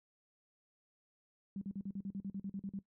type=tone bursts; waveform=sine; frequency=196 Hz; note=G3; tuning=in tune; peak=-38 dBFS; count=13; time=1.56-2.79 s; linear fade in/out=2 ms; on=54 ms; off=44 ms; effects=noise-tail reverb RT60 0.1 s tail -17 dB re dry